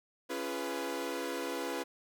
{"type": "chord", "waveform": "sawtooth", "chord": "C# dominant seventh", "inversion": "none", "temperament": "equal with one note detuned", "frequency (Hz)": [277.2, 343.2, 415.3, 493.9], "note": ["C#4", "E#4", "G#4", "B4"], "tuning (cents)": [0, -30, 0, 0], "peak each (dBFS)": [-37, -36, -39, -35], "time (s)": [0.29, 1.84], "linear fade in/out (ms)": 20, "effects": []}